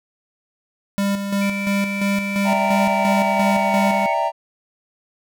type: tone with tremolo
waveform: square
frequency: 199.3 Hz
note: G3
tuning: 29 cents sharp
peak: -18 dBFS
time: 0.98-4.06 s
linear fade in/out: 0 ms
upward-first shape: square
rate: 2.9 Hz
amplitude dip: 50%
type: tone with pitch glide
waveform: sine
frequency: 2327 to 2223 Hz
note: D7 to C#7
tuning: -17 to +4 cents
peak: -26 dBFS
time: 1.41-4.14 s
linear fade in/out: 10 ms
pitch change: -79 cents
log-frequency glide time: 2.83-3.99 s
type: chord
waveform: triangle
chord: E half-diminished seventh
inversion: third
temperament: equal with one note detuned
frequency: 587.3 / 659.3 / 784 / 924.8 Hz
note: D5 / E5 / G5 / Bb5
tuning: 0 / 0 / 0 / -14 cents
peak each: -24 / -21 / -22 / -19 dBFS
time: 2.44-4.32 s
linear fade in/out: 50 ms
effects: none